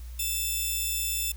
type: tone pair together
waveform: 5% pulse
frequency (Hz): 2637 / 3535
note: E7 / A7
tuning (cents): 0 / +7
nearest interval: perfect fourth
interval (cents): 507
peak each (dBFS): -22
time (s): 0.19-1.32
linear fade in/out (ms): 5
effects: added 60 Hz sine -37 dBFS peak until 1.36 s + white hiss -55 dBFS RMS until 1.36 s